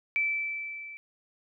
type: tone with level ramp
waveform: sine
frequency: 2322 Hz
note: D7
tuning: 20 cents flat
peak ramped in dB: -23 to -41 dBFS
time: 0.16-0.97 s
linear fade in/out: 0 ms
effects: none